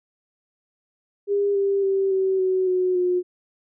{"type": "tone with pitch steps", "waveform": "sine", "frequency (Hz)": [403.6, 396, 388.5, 381.2, 374, 366.9, 360], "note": ["G#4", "G4", "G4", "G4", "F#4", "F#4", "F#4"], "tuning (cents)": [-49, 18, -16, -48, 19, -15, -47], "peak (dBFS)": -18, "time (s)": [1.27, 3.23], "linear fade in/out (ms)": 50, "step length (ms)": 280, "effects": []}